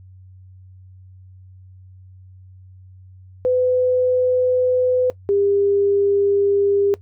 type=tone pair in turn; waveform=sine; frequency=504 / 401.1 Hz; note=B4 / G4; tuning=+35 / +40 cents; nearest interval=major third; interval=395 cents; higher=first; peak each=-14 dBFS; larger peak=neither; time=3.45-5.1 / 5.29-6.94 s; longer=neither; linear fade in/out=0 ms; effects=noise-tail reverb RT60 0.1 s tail -19 dB re dry + added 93 Hz sine -41 dBFS peak until 7.01 s